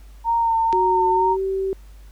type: tone with vibrato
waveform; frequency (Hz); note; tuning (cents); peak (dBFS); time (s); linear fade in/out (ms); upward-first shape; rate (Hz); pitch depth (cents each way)
sine; 916; A#5; -31; -16; 0.24-1.37; 50; sine; 2.1; 25
type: clicks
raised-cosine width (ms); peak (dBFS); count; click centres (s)
0.2; -15 / -25; 2; 0.727 / 0.73
type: tone with pitch glide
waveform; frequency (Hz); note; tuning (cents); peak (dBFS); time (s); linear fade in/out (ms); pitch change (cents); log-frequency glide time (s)
sine; 370 to 384.8; F#4 to G4; 0 to -32; -20; 0.73-1.73; 0; +68; 1.09-1.42
effects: added 50 Hz sine -40 dBFS peak until 2.11 s + pink hiss -56 dBFS RMS until 2.11 s